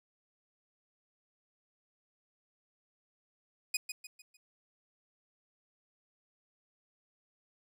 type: tone with echo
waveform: 15% pulse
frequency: 2489 Hz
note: D#7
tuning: in tune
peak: -22 dBFS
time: 3.74-3.77 s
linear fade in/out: 5 ms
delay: 150 ms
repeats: 4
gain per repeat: -8 dB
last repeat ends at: 4.37 s
effects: none